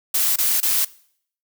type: noise bursts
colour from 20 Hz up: blue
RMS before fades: -19 dBFS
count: 3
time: 0.14-0.848 s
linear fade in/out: 5 ms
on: 220 ms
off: 24 ms
effects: noise-tail reverb RT60 0.6 s tail -21 dB re dry